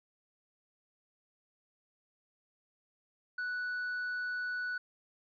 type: tone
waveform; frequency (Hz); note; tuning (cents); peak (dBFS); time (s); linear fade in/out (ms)
triangle; 1480; F#6; 0; -32; 3.38-4.78; 5
effects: resampled to 11025 Hz